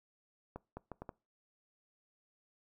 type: accelerating click train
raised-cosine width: 1 ms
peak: -29 dBFS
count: 5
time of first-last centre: 0.56-1.092 s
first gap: 210 ms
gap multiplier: 0.7
effects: noise-tail reverb RT60 0.3 s tail -23 dB re dry